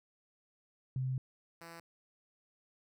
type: tone pair in turn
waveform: sine / 5% pulse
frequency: 130 / 167.37 Hz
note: C3 / E3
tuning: -11 / +27 cents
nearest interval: major third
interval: 438 cents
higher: second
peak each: -32 / -37 dBFS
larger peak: first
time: 0.96-1.18 / 1.61-1.8 s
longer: first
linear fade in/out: 2 ms
effects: none